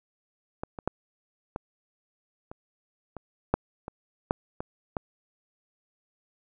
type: clicks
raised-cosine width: 1 ms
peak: -18 / -23 / -12 / -18 / -26 / -24 / -7 / -22 / -9 / -19 / -15 dBFS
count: 11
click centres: 0.635 / 0.788 / 0.876 / 1.561 / 2.515 / 3.167 / 3.54 / 3.881 / 4.309 / 4.605 / 4.968 s
effects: none